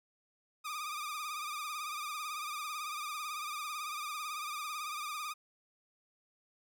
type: tone with vibrato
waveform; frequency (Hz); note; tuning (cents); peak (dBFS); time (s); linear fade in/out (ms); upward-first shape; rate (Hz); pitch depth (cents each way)
sawtooth; 1209; D6; +50; -34; 0.64-5.34; 20; triangle; 18; 86
effects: none